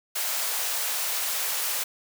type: high-pass noise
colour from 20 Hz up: white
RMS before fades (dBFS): -28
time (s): 0.15-1.84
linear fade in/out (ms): 10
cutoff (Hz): 510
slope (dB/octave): 24
effects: none